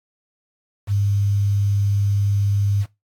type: tone with quantisation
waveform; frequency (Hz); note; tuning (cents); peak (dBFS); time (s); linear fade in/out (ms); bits
sine; 100.8; G2; +49; -16; 0.87-2.86; 50; 7
effects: noise-tail reverb RT60 0.2 s tail -19 dB re dry + AAC 64 kbps